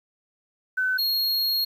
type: tone pair in turn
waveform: sine / square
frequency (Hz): 1514 / 4282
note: F#6 / C8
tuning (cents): +39 / +39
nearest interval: octave + tritone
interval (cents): 1800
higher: second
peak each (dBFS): -21 / -22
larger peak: first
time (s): 0.77-0.98 / 0.98-1.65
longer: second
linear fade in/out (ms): 10
effects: 9-bit